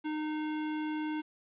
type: tone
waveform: square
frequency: 306.8 Hz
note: D#4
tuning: 24 cents flat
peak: -33 dBFS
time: 0.04-1.22 s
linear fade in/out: 20 ms
effects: resampled to 8000 Hz + 10-bit